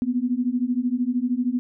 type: beating tone pair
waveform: sine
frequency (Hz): 240.1 / 253.1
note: B3 / B3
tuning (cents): -49 / +43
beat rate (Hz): 13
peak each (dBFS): -24 / -23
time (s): 0.02-1.59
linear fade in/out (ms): 0
effects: none